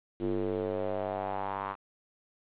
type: tone with band-pass filter sweep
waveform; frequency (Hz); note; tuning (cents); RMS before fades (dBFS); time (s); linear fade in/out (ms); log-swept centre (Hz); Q
square; 49; G1; 0; -33; 0.19-1.76; 50; 330 to 1100; 3.5
effects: resampled to 8000 Hz + 9-bit